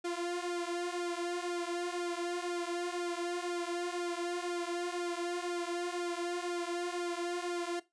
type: tone with flanger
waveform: sawtooth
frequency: 349.2 Hz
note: F4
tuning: in tune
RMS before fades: -36 dBFS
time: 0.04-7.8 s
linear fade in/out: 10 ms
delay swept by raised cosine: 1 to 4.9 ms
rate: 2 Hz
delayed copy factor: -0.8
effects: noise-tail reverb RT60 0.2 s tail -17 dB re dry + resampled to 22050 Hz